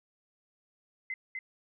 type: tone with echo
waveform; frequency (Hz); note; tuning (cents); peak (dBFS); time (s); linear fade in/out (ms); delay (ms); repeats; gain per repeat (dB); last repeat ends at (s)
sine; 2057; C7; -30; -33; 1.1-1.14; 2; 250; 1; -2; 1.39
effects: none